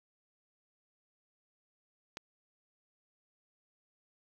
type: click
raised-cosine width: 0.2 ms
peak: -23 dBFS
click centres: 2.171 s
effects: 10-bit